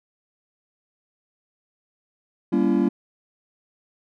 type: chord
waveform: triangle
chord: G diminished seventh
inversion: none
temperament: just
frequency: 196 / 235.2 / 282.2 / 338.7 Hz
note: G3 / Bb3 / Db4 / Fb4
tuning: 0 / +16 / +31 / +47 cents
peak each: -21 dBFS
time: 2.52-2.89 s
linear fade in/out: 10 ms
effects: none